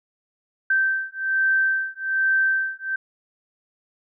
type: beating tone pair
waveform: sine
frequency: 1556 / 1557.2 Hz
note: G6 / G6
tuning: -13 / -12 cents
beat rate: 1.2 Hz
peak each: -22 dBFS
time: 0.7-2.96 s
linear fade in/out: 5 ms
effects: none